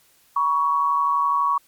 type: tone pair together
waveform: sine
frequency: 967 / 1118.9 Hz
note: B5 / C#6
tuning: -37 / +16 cents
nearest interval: minor third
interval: 253 cents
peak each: -24 / -18 dBFS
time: 0.36-1.58 s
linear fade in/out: 5 ms
effects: white hiss -58 dBFS RMS until 1.67 s + MP3 96 kbps